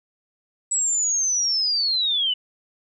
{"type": "linear sweep", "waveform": "sine", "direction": "down", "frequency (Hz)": [7870, 2928], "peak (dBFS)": -19, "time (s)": [0.71, 2.34], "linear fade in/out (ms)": 10, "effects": []}